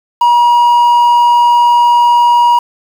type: tone with quantisation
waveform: triangle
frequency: 957 Hz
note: A#5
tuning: 45 cents sharp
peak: -3 dBFS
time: 0.21-2.59 s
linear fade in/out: 5 ms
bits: 5
effects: none